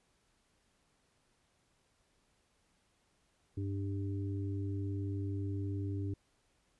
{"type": "harmonic tone", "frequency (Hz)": 98.7, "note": "G2", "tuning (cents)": 12, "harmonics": [1, 3, 4], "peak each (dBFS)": [-35, -41, -47], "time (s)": [3.57, 6.14], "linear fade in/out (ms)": 5, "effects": ["pink hiss -74 dBFS RMS until 6.79 s", "resampled to 24000 Hz"]}